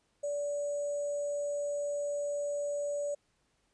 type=tone with sample-and-hold; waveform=sine; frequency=578 Hz; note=D5; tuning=28 cents flat; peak=-31 dBFS; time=0.23-3.15 s; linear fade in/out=10 ms; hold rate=7350 Hz; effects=pink hiss -74 dBFS RMS until 3.73 s + resampled to 22050 Hz